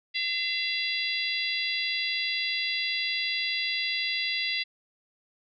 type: harmonic tone with a mistuned harmonic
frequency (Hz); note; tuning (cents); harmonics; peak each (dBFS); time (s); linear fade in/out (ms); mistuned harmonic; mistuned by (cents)
681; F5; -44; 3 / 4 / 5 / 6 / 7; -31 / -32 / -33 / -34 / -34; 0.14-4.64; 20; 6; -41
effects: MP3 96 kbps